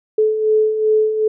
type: beating tone pair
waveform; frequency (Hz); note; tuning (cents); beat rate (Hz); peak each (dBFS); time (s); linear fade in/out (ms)
sine; 430.3 / 432.9; A4 / A4; -39 / -28; 2.6; -21 / -13; 0.18-1.28; 5
effects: none